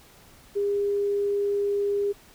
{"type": "tone", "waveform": "sine", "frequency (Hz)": 404.8, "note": "G#4", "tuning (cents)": -44, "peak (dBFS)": -22, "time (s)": [0.55, 2.13], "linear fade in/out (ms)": 20, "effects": ["pink hiss -53 dBFS RMS until 2.34 s"]}